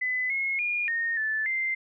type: tone with pitch steps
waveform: sine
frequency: 2010 / 2167 / 2427 / 1846 / 1749 / 2086 Hz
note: B6 / C#7 / D#7 / A#6 / A6 / C7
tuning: +30 / -40 / -44 / -17 / -11 / -6 cents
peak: -25 dBFS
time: 0.01-1.75 s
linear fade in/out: 10 ms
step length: 290 ms
effects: none